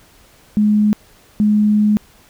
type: tone pair in turn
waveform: sine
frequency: 210.3 / 210.3 Hz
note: G#3 / G#3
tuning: +22 / +22 cents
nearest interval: unison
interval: 0 cents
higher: neither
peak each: -10 dBFS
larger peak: neither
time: 0.57-0.93 / 1.4-1.97 s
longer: second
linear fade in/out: 0 ms
effects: pink hiss -49 dBFS RMS until 2.29 s